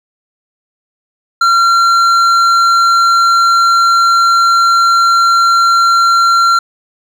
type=tone with hard clipping; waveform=triangle; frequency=1370 Hz; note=F6; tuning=34 cents flat; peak=-8 dBFS; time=1.41-6.59 s; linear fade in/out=5 ms; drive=12 dB; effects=none